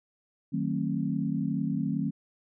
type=chord; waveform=sine; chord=D# diminished seventh; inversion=none; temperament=just; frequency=155.56 / 186.68 / 224 / 268.8 Hz; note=D#3 / F#3 / A3 / C4; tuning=0 / +16 / +31 / +47 cents; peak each=-32 dBFS; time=0.52-2.11 s; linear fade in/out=20 ms; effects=none